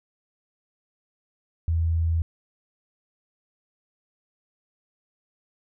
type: tone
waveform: sine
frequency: 82.41 Hz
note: E2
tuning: in tune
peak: -20 dBFS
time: 1.68-2.22 s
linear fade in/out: 0 ms
effects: none